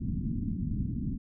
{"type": "low-pass noise", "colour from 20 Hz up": "white", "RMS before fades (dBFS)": -32, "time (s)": [0, 1.18], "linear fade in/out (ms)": 20, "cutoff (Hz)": 260, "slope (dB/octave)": 48, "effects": []}